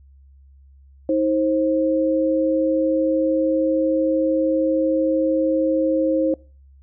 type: tone pair together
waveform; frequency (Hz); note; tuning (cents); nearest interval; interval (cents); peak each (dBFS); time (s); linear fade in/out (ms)
sine; 317 / 530; D#4 / C5; +32 / +22; major sixth; 890; -19 / -19; 1.09-6.34; 2
effects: noise-tail reverb RT60 0.4 s tail -24 dB re dry + added 68 Hz sine -46 dBFS peak until 6.82 s